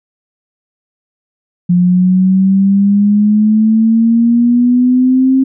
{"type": "exponential sweep", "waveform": "sine", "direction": "up", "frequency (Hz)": [176, 266.5], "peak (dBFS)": -6, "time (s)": [1.69, 5.44], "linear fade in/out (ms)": 10, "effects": []}